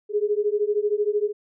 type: beating tone pair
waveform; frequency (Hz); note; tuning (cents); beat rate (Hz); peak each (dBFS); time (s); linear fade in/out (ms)
sine; 410 / 423; G#4 / G#4; -22 / +32; 13; -23; 0.09-1.33; 50
effects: none